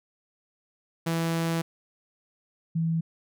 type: tone pair in turn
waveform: sawtooth / sine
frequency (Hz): 165.4 / 163.88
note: E3 / E3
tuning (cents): +6 / -10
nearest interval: unison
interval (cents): 16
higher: first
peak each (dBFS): -21 / -23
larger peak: first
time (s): 1.06-1.62 / 2.75-3.01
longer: first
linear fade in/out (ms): 10
effects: none